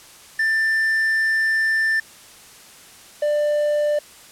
triangle tone pair in turn, 1780 / 593 Hz, A6 / D5, +20 / +17 cents, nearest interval octave + perfect fifth, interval 1903 cents, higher first, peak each -15 dBFS, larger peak neither, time 0.39-2 / 3.22-3.99 s, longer first, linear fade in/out 5 ms, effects white hiss -45 dBFS RMS until 4.31 s + low-pass 11000 Hz 12 dB/octave

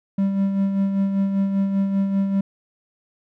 triangle tone with tremolo, 196 Hz, G3, in tune, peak -14 dBFS, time 0.18-2.41 s, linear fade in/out 5 ms, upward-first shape sine, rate 5.1 Hz, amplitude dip 45%, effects none

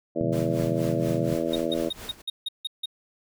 harmonic tone, 82.41 Hz, E2, in tune, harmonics 2 / 3 / 4 / 5 / 6 / 7 / 8, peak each -39 / -32 / -29 / -34 / -32 / -30 / -35 dBFS, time 0.15-1.9 s, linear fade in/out 20 ms
sine chord, B diminished seventh, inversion none, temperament equal, 123.47 / 146.83 / 174.61 / 207.7 Hz, B2 / D3 / F3 / Ab3, 0 / 0 / 0 / 0 cents, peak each -30 / -33 / -32 / -36 dBFS, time 0.21-1.35 s, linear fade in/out 0 ms
pink noise with tremolo, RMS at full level -39 dBFS, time 0.32-2.22 s, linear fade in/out 10 ms, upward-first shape sine, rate 4.2 Hz, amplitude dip 80%
triangle tone bursts, 3729 Hz, A#7, in tune, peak -25 dBFS, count 8, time 1.53-2.858 s, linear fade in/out 5 ms, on 26 ms, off 160 ms
effects none

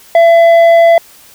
sine tone with tanh clipping, 672 Hz, E5, 33 cents sharp, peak -4 dBFS, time 0.15-0.98 s, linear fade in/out 2 ms, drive 7 dB, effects white hiss -40 dBFS RMS until 1.34 s

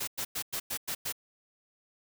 white noise bursts, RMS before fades -34 dBFS, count 7, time 0-1.125 s, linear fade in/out 10 ms, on 75 ms, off 100 ms, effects none

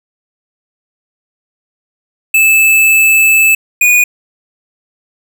square tone pair in turn, 2622 / 2460 Hz, E7 / D#7, -10 / -20 cents, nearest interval minor second, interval 110 cents, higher first, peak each -6 dBFS, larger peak neither, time 2.34-3.55 / 3.81-4.04 s, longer first, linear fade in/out 5 ms, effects none

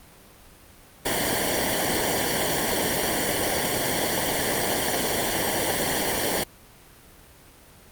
pink noise with comb filter, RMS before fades -24 dBFS, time 1.05-6.44 s, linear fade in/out 10 ms, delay 0.78 ms, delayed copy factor -0.95, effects pink hiss -50 dBFS RMS until 7.91 s + Opus 32 kbps

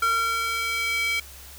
square tone with high-pass filter sweep, 457 Hz, A#4, 34 cents flat, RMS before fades -25 dBFS, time 0.02-1.2 s, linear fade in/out 5 ms, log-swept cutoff 1400 to 2400 Hz, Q 4, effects added 67 Hz sine -46 dBFS peak until 1.58 s + white hiss -45 dBFS RMS until 1.58 s

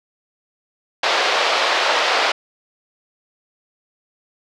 pink band-pass noise, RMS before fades -18 dBFS, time 1.03-2.32 s, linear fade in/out 5 ms, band 510 to 4700 Hz, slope 24 dB/octave, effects none

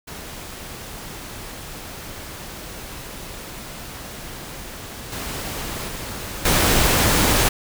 pink noise with level steps, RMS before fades -35 / -29 / -31 / -17 dBFS, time 0.07-7.49 s, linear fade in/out 10 ms, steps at 5.12 / 5.88 / 6.45 s, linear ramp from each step 5 ms, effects none

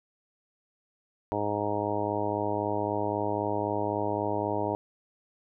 harmonic tone, 103.83 Hz, G#2, in tune, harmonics 1 / 2 / 3 / 4 / 5 / 6 / 7 / 8 / 9, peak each -37 / -40 / -34 / -34 / -36 / -34 / -37 / -37 / -34 dBFS, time 1.32-4.75 s, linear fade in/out 0 ms, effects none

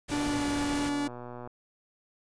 pink noise, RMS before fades -37 dBFS, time 0.08-0.9 s, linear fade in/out 20 ms
45% pulse tone with pitch glide, 291.9 to 288 Hz, D4 to D4, -10 to -34 cents, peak -28 dBFS, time 0.11-1.08 s, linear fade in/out 10 ms, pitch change -24 cents, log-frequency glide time 0.27-0.45 s
click train, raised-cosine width 1 ms, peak -28 dBFS, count 165, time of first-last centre 0.13-1.474 s, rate 122 Hz
effects resampled to 22050 Hz

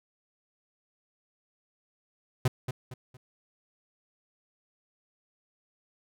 45% pulse tone with echo, 126.7 Hz, B2, 45 cents sharp, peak -21 dBFS, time 2.45-2.48 s, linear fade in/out 5 ms, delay 230 ms, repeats 3, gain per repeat -9 dB, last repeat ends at 3.17 s, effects none

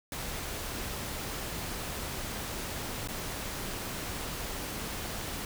pink noise with dropouts, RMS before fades -37 dBFS, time 0.12-5.45 s, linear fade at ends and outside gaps 2 ms, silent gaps 3.075-3.085 s, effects none

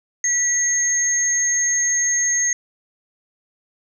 sine tone pair together, 1951 / 6457 Hz, B6 / G#8, -22 / -50 cents, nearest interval octave + major sixth, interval 2072 cents, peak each -24 / -17 dBFS, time 0.24-2.53 s, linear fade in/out 2 ms, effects 9-bit

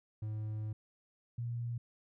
triangle / sine tone pair in turn, 107.7 / 118.76 Hz, A2 / A#2, -37 / +33 cents, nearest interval major second, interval 170 cents, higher second, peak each -34 / -35 dBFS, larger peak first, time 0.22-0.73 / 1.38-1.78 s, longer first, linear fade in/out 5 ms, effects none

